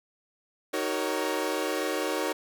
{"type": "chord", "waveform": "sawtooth", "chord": "D# minor seventh", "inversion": "none", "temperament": "equal with one note detuned", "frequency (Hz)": [311.1, 378, 466.2, 554.4], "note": ["D#4", "F#4", "A#4", "C#5"], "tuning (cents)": [0, 37, 0, 0], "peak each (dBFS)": -29, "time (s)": [0.73, 2.33], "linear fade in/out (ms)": 10, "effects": []}